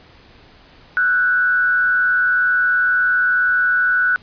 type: tone with frequency modulation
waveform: sine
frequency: 1480 Hz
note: F#6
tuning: in tune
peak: -13 dBFS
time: 0.97-4.16 s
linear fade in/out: 0 ms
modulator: 119 Hz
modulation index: 0.52
effects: pink hiss -47 dBFS RMS until 4.22 s + resampled to 11025 Hz